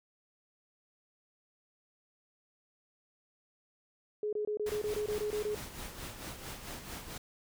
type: tone bursts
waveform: sine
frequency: 421.3 Hz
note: G#4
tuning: 25 cents sharp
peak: -31 dBFS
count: 11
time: 4.23-5.548 s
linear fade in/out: 2 ms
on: 98 ms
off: 24 ms
type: noise with tremolo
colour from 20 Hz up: pink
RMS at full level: -42 dBFS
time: 4.66-7.18 s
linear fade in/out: 5 ms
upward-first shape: sine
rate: 4.5 Hz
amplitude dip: 55%
effects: none